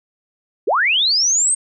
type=linear sweep; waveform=sine; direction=up; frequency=311.1 to 8550 Hz; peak=-13 dBFS; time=0.67-1.55 s; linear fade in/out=10 ms; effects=none